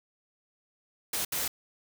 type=noise bursts at uneven times; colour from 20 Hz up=white; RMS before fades=-31 dBFS; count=2; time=1.13-1.25 / 1.32-1.48 s; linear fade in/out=5 ms; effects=none